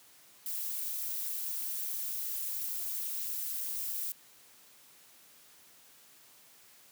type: noise with amplitude modulation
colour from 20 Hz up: violet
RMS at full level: -33 dBFS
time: 0.46-4.12 s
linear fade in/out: 2 ms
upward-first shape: sine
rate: 225 Hz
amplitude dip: 75%
effects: white hiss -59 dBFS RMS until 6.91 s + high-pass 100 Hz 12 dB/octave